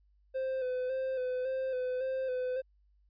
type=tone with vibrato; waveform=triangle; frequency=515 Hz; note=C5; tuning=28 cents flat; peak=-29 dBFS; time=0.34-2.62 s; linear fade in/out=20 ms; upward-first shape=square; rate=1.8 Hz; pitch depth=32 cents each way; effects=added 50 Hz sine -64 dBFS peak until 3.09 s + resampled to 11025 Hz